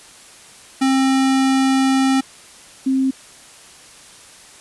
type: tone pair in turn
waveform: square / sine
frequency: 266.2 / 265 Hz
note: C4 / C4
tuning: +30 / +22 cents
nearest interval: unison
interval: 8 cents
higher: first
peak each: -14 dBFS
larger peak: neither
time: 0.81-2.21 / 2.86-3.11 s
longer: first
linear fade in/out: 10 ms
effects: white hiss -43 dBFS RMS until 4.6 s + resampled to 24000 Hz